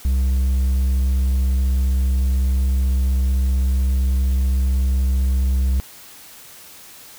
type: tone with hard clipping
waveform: sine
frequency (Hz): 65.41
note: C2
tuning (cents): 0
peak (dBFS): -16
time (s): 0.05-5.8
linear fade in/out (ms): 0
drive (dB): 3
effects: white hiss -42 dBFS RMS until 7.18 s